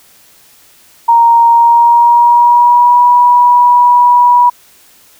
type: tone with pitch glide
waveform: sine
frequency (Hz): 932.3 to 972.5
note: A#5 to B5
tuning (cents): 0 to -27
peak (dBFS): -3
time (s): 1.08-4.5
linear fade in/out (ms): 10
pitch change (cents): +73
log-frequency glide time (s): 1.48-3.04
effects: white hiss -44 dBFS RMS until 5.19 s